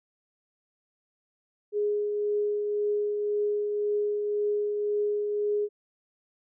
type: tone with tremolo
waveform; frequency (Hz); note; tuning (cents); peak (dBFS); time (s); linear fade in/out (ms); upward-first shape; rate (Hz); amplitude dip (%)
sine; 415.3; G#4; 0; -23; 1.72-5.69; 50; triangle; 1.9; 35
effects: none